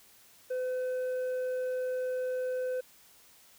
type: tone with tanh clipping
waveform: triangle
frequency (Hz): 508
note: B4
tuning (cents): +49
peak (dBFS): -31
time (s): 0.5-2.81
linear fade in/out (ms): 10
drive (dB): 9
effects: white hiss -59 dBFS RMS until 3.58 s